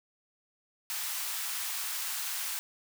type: high-pass noise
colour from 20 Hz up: white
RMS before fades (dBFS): -35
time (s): 0.9-2.59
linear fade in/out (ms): 0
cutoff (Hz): 840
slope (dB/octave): 24
effects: none